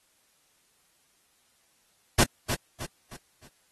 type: noise with echo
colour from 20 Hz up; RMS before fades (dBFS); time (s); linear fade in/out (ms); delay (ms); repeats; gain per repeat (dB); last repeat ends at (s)
pink; -20; 2.18-2.24; 10; 310; 4; -8; 3.48
effects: white hiss -67 dBFS RMS until 3.71 s + AAC 32 kbps